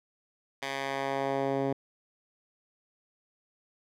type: tone with band-pass filter sweep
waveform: 10% pulse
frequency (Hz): 136.8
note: C#3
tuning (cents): -23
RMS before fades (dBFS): -31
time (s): 0.62-1.73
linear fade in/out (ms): 5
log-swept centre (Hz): 2500 to 320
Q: 0.74
effects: none